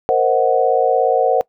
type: chord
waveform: sine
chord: C half-diminished seventh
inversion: third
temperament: equal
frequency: 466.2 / 523.3 / 622.3 / 740 Hz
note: Bb4 / C5 / Eb5 / Gb5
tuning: 0 / 0 / 0 / 0 cents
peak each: -17 / -17 / -21 / -16 dBFS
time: 0.09-1.41 s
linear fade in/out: 0 ms
effects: noise-tail reverb RT60 0.1 s tail -22 dB re dry